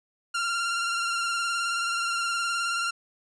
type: tone with vibrato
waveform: sawtooth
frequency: 1383 Hz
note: F6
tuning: 17 cents flat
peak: -22 dBFS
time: 0.34-2.91 s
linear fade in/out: 10 ms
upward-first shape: sine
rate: 19 Hz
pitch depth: 28 cents each way
effects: resampled to 22050 Hz